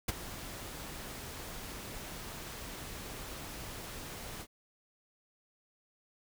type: noise with ADSR envelope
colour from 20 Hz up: pink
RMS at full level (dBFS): -30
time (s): 0.08-4.47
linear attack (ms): 7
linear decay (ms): 24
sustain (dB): -14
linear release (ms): 59
effects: none